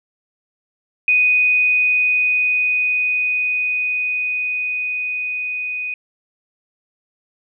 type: tone with level ramp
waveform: sine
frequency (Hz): 2489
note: D#7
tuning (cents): 0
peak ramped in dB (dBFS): -11 to -22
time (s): 1.08-5.94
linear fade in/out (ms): 2
effects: none